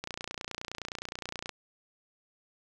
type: click train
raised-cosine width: 0.2 ms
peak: -19 dBFS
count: 44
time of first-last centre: 0.04-1.493 s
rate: 29.6 Hz
effects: none